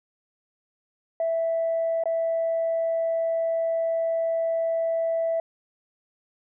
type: tone with dropouts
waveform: sine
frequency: 659.3 Hz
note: E5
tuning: in tune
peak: -21 dBFS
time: 1.2-5.4 s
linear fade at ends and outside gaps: 2 ms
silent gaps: 2.037-2.056 s
effects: tanh soft clip ceiling -18 dBFS